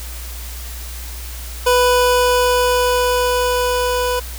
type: tone with level ramp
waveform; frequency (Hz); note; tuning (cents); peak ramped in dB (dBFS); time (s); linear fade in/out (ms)
25% pulse; 495.2; B4; +5; -7 to -13; 1.66-4.2; 10
effects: added 60 Hz sine -28 dBFS peak until 4.38 s + white hiss -34 dBFS RMS until 4.38 s